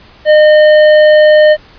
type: tone with tanh clipping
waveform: sine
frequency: 610 Hz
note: D#5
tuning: 34 cents flat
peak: -4 dBFS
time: 0.25-1.57 s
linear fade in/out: 50 ms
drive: 12 dB
effects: pink hiss -40 dBFS RMS until 1.78 s + resampled to 11025 Hz

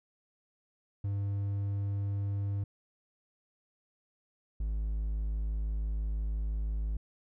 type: tone pair in turn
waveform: triangle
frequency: 100 / 52.97 Hz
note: G2 / G#1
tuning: +35 / +35 cents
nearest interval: major seventh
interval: 1100 cents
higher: first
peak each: -28 dBFS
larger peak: neither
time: 1.04-2.64 / 4.6-6.97 s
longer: second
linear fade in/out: 5 ms
effects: none

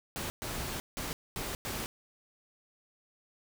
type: noise bursts at uneven times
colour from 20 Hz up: pink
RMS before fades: -37 dBFS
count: 5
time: 0.16-0.3 / 0.42-0.8 / 0.97-1.13 / 1.36-1.55 / 1.65-1.86 s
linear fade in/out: 0 ms
effects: none

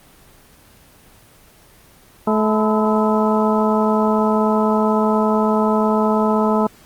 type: harmonic tone with a mistuned harmonic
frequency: 215.9 Hz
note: A3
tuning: 33 cents flat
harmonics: 1 / 2 / 3 / 4 / 5 / 6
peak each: -17 / -20 / -22 / -23 / -24 / -25 dBFS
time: 2.27-6.67 s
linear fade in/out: 5 ms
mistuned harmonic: 5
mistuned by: -110 cents
effects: pink hiss -48 dBFS RMS until 6.85 s + Opus 24 kbps

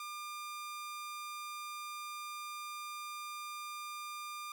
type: tone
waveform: sawtooth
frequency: 1200 Hz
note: D6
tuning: 37 cents sharp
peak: -38 dBFS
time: 0-4.52 s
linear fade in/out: 2 ms
effects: none

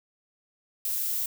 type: noise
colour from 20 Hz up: violet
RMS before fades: -29 dBFS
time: 0.85-1.26 s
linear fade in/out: 2 ms
effects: none

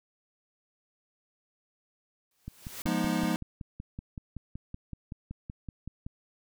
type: noise with exponential growth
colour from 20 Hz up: white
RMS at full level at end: -38 dBFS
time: 2.31-2.82 s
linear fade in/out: 2 ms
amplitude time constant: 110 ms
type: click train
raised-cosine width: 5 ms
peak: -26 dBFS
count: 20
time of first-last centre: 2.48-6.065 s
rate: 5.3 Hz
type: chord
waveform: square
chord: F half-diminished seventh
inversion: none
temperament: equal with one note detuned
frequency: 174.61 / 207.7 / 240.9 / 311.1 Hz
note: F3 / Ab3 / Cb4 / Eb4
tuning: 0 / 0 / -43 / 0 cents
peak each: -33 dBFS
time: 2.86-3.36 s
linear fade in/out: 0 ms
effects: none

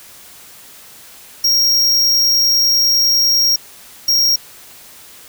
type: tone bursts at uneven times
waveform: square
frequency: 5590 Hz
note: F8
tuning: 1 cent sharp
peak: -11 dBFS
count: 2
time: 1.44-3.56 / 4.08-4.36 s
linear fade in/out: 5 ms
effects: white hiss -40 dBFS RMS until 5.28 s

